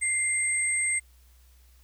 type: tone pair together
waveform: sine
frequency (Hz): 2093 / 8372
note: C7 / C9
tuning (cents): 0 / 0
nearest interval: 2 octaves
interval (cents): 2400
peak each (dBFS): -27 / -26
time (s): 0.01-1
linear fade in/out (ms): 20
effects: added 62 Hz sine -54 dBFS peak until 1.83 s + white hiss -64 dBFS RMS until 1.83 s